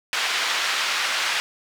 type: band-pass noise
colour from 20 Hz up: pink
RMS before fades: -24 dBFS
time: 0.13-1.4 s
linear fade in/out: 0 ms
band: 1400 to 4500 Hz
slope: 12 dB/octave
effects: none